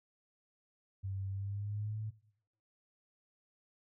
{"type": "tone with pitch glide", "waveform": "sine", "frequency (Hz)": [96.9, 108.14], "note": ["G2", "A2"], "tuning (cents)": [-20, -30], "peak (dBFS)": -36, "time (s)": [1.03, 2.11], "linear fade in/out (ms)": 20, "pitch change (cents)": 190, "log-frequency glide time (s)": [1.3, 1.99], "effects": ["noise-tail reverb RT60 0.7 s tail -19 dB re dry"]}